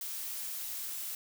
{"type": "noise", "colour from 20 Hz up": "blue", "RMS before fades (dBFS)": -39, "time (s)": [0.01, 1.15], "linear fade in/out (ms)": 2, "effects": []}